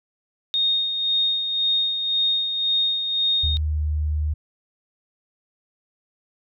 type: tone with tremolo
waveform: sine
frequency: 3700 Hz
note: A#7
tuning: 14 cents flat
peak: -17 dBFS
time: 0.54-3.57 s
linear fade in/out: 0 ms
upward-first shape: sine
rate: 1.9 Hz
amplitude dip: 50%
type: tone with pitch glide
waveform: sine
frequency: 76.8 to 75.87 Hz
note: D#2 to D#2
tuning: -22 to -43 cents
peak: -20 dBFS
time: 3.43-4.34 s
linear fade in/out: 10 ms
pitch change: -21 cents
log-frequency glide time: 3.59-3.81 s
effects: none